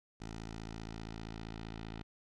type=tone with low-pass filter sweep; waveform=10% pulse; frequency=55.2 Hz; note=A1; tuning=6 cents sharp; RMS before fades=-45 dBFS; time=0.2-2.03 s; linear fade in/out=10 ms; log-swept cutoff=6500 to 3800 Hz; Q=1.5; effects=none